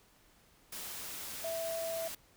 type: tone in noise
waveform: sine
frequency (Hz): 659.3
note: E5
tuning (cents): 0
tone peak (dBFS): -35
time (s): 1.44-2.08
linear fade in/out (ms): 5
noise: white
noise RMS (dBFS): -43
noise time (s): 0.72-2.15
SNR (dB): +5
effects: pink hiss -65 dBFS RMS until 2.36 s